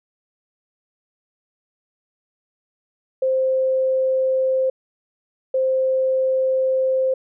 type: tone pair in turn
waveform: sine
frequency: 523.3 / 523.3 Hz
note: C5 / C5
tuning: 0 / 0 cents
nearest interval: unison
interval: 0 cents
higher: neither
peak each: -16 dBFS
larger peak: neither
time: 3.22-4.7 / 5.54-7.14 s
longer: second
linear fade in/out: 5 ms
effects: none